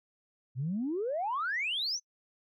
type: exponential sweep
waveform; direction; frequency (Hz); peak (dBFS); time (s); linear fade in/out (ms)
sine; up; 117.9 to 6310; -29; 0.55-2; 50
effects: noise-tail reverb RT60 0.1 s tail -26 dB re dry + tanh soft clip ceiling -25 dBFS